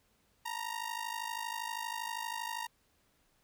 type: ring-modulated tone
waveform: sawtooth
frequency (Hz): 932.3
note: A#5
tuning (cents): 0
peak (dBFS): -30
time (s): 0.45-2.67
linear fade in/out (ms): 10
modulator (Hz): 26.3
effects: pink hiss -72 dBFS RMS until 3.43 s